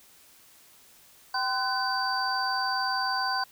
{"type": "tone cluster", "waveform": "sine", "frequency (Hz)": [774, 1027, 1505, 4654], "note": ["G5", "C6", "F#6", "D8"], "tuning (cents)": [-22, -33, 29, -17], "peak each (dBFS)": -31, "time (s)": [1.34, 3.44], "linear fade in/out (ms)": 5, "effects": ["white hiss -56 dBFS RMS until 3.51 s"]}